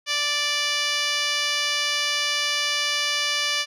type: tone with band-pass filter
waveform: 15% pulse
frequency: 586 Hz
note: D5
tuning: 4 cents flat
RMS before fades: -24 dBFS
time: 0.06-3.66 s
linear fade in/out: 50 ms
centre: 3900 Hz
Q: 5.8
effects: none